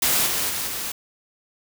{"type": "noise with level steps", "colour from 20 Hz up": "white", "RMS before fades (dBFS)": [-20, -24, -27, -29], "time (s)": [0.02, 0.92], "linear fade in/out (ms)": 5, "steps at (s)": [0.26, 0.49, 0.67], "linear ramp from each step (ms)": 5, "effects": []}